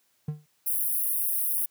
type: tone with exponential decay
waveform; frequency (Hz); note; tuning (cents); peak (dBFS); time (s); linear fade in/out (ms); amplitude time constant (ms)
triangle; 150.9; D3; +47; -22; 0.28-0.46; 5; 37
type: high-pass noise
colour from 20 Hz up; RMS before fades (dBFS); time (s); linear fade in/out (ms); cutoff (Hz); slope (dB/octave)
white; -27; 0.66-1.66; 10; 9600; 96
effects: white hiss -69 dBFS RMS until 1.7 s + high-pass 80 Hz 12 dB/octave